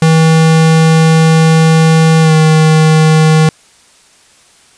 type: tone with pitch glide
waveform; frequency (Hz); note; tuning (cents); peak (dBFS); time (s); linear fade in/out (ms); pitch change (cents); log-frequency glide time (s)
square; 160.8 to 157.4; E3 to D#3; -43 to +20; -5; 0.02-3.49; 2; -37; 2.21-2.33
effects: white hiss -45 dBFS RMS until 4.77 s + resampled to 22050 Hz